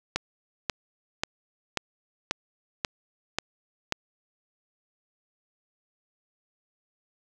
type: click train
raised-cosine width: 0.2 ms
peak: -8 dBFS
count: 8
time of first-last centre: 0.16-3.923 s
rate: 1.86 Hz
effects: none